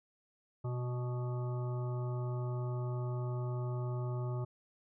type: harmonic tone with a mistuned harmonic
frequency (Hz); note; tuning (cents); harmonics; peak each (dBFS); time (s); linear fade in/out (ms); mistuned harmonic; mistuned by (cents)
123.2; B2; -4; 1 / 3 / 5 / 7 / 9 / 10; -34 / -44 / -48 / -51 / -53 / -54; 0.64-4.45; 10; 1; +17
effects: none

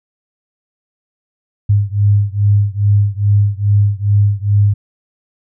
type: beating tone pair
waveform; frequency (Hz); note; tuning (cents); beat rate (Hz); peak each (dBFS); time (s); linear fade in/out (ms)
sine; 101.2 / 103.6; G#2 / G#2; -44 / -4; 2.4; -12 / -13; 1.69-4.74; 10
effects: none

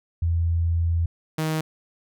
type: tone pair in turn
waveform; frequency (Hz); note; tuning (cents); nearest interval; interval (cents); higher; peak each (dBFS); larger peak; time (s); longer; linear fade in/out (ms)
sine / sawtooth; 84 / 157.34; E2 / D#3; +33 / +20; major seventh; 1087; second; -19; neither; 0.22-1.06 / 1.38-1.61; first; 5
effects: none

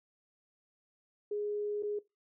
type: tone with dropouts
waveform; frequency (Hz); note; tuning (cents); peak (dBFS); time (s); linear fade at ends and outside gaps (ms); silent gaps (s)
sine; 415.3; G#4; 0; -32; 1.31-1.99; 5; 1.826-1.832
effects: noise-tail reverb RT60 0.2 s tail -19 dB re dry

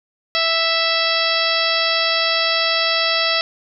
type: harmonic tone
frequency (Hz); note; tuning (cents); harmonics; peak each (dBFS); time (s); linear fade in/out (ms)
659.3; E5; 0; 1 / 2 / 3 / 4 / 5 / 6 / 7 / 8; -24 / -24 / -24 / -24 / -24 / -24 / -24 / -24; 0.35-3.41; 0
effects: none

